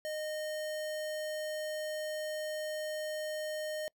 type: tone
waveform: square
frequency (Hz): 615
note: D#5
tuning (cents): -20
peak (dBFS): -36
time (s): 0.05-3.88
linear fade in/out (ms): 0
effects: noise-tail reverb RT60 0.1 s tail -26 dB re dry